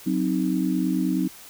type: chord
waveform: sine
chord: C diminished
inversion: second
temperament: equal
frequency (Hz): 185 / 261.6 / 311.1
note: Gb3 / C4 / Eb4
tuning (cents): 0 / 0 / 0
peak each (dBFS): -25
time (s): 0.06-1.28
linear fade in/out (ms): 10
effects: white hiss -45 dBFS RMS until 1.49 s